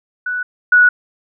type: tone pair in turn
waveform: sine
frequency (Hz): 1480 / 1467.2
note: F#6 / F#6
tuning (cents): 0 / -15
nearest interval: unison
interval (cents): 15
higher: first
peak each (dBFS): -18 / -6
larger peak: second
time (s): 0.26-0.43 / 0.72-0.89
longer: neither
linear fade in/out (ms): 5
effects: none